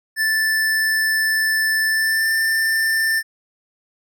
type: tone with pitch glide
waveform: square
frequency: 1759 to 1785.6 Hz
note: A6 to A6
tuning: -1 to +25 cents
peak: -17 dBFS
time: 0.16-3.23 s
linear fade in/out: 50 ms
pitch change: +26 cents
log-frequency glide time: 1.88-2.35 s
effects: none